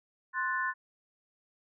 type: chord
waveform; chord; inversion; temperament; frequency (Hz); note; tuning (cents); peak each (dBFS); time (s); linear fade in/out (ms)
sine; F# diminished; second; equal; 1046.5 / 1480 / 1760; C6 / F#6 / A6; 0 / 0 / 0; -33 / -34 / -33; 0.33-0.74; 50
effects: none